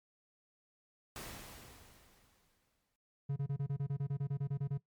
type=noise with exponential decay; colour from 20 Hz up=pink; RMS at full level=-44 dBFS; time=1.16-2.96 s; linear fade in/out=1 ms; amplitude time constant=390 ms
type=tone bursts; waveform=triangle; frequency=140 Hz; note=C#3; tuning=18 cents sharp; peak=-30 dBFS; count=15; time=3.29-4.778 s; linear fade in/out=10 ms; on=74 ms; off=27 ms
effects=noise-tail reverb RT60 0.1 s tail -17 dB re dry + MP3 96 kbps